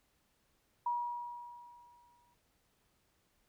sine tone with exponential decay, 960 Hz, B5, 49 cents flat, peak -30 dBFS, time 0.86-2.34 s, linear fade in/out 5 ms, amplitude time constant 320 ms, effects pink hiss -75 dBFS RMS until 3.48 s

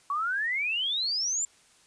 sine exponential sweep, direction up, 1108.7 to 7440 Hz, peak -26 dBFS, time 0.1-1.45 s, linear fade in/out 2 ms, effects white hiss -60 dBFS RMS until 1.86 s + resampled to 22050 Hz

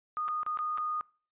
sine tone with dropouts, 1231 Hz, D#6, 19 cents flat, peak -30 dBFS, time 0.17-1.01 s, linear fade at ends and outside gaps 0 ms, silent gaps 0.281-0.286 / 0.432-0.464 / 0.573-0.589 / 0.775-0.782 s, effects noise-tail reverb RT60 0.4 s tail -23 dB re dry + resampled to 8000 Hz

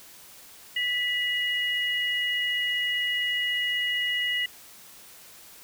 sine tone pair together, 1971 / 2886 Hz, B6 / F#7, -4 / -44 cents, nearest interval perfect fifth, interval 660 cents, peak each -27 dBFS, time 0.76-4.46 s, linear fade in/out 5 ms, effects white hiss -49 dBFS RMS until 5.63 s

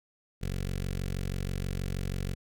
15% pulse tone with notch filter, 46.25 Hz, F#1, in tune, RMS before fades -33 dBFS, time 0.41-2.35 s, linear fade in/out 20 ms, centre 920 Hz, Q 0.79, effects none

